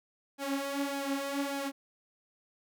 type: tone with flanger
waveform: sawtooth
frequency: 278.2 Hz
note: C#4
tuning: 6 cents sharp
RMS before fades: -34 dBFS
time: 0.38-1.72 s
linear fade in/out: 50 ms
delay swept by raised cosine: 1.2 to 5.6 ms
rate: 1.7 Hz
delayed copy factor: +0.7
effects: none